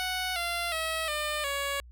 10% pulse tone with pitch steps, 740 / 690.4 / 644.2 / 601.1 / 560.8 Hz, F#5 / F5 / E5 / D5 / C#5, 0 / -20 / -40 / +40 / +20 cents, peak -21 dBFS, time 0-1.8 s, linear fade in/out 0 ms, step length 360 ms, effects added 60 Hz sine -47 dBFS peak until 1.91 s

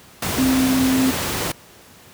sine tone in noise, 261.3 Hz, C4, 2 cents flat, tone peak -15 dBFS, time 0.38-1.11 s, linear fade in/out 5 ms, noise pink, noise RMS -23 dBFS, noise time 0.22-1.52 s, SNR +5 dB, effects pink hiss -46 dBFS RMS until 2.13 s + high-pass 80 Hz 12 dB/octave

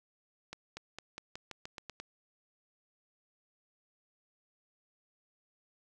accelerating click train, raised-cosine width 0.2 ms, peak -25 dBFS, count 10, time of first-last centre 0.53-2 s, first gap 240 ms, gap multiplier 0.9, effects none

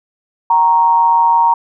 sine tone with amplitude modulation, 932.3 Hz, A#5, in tune, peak -5 dBFS, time 0.5-1.54 s, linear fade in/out 5 ms, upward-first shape sine, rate 166 Hz, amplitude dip 60%, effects none

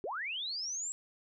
sine linear sweep, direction up, 337 to 7710 Hz, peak -35 dBFS, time 0.04-0.92 s, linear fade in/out 0 ms, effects none

